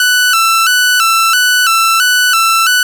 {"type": "tone with vibrato", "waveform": "sawtooth", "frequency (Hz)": 1409, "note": "F6", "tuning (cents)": 15, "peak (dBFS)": -4, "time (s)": [0, 2.83], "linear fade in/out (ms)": 2, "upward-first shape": "square", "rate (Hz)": 1.5, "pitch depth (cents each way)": 94, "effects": []}